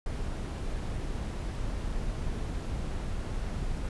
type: noise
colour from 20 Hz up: brown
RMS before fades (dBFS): -33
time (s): 0.06-3.89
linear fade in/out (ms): 2
effects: resampled to 24000 Hz